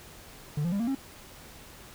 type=tone with pitch steps; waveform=triangle; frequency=148.2 / 172.22 / 200.1 / 232.6 / 270.2 Hz; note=D3 / F3 / G3 / A#3 / C#4; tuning=+16 / -24 / +36 / -4 / -44 cents; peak=-24 dBFS; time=0.57-0.95 s; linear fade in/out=5 ms; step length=76 ms; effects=pink hiss -49 dBFS RMS until 1.94 s